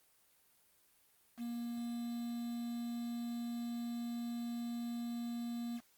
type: tone with quantisation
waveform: triangle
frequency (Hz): 236.6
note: A#3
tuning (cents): +26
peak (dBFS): -36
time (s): 1.37-5.81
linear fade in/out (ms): 50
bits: 9
effects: white hiss -70 dBFS RMS until 5.97 s + Opus 32 kbps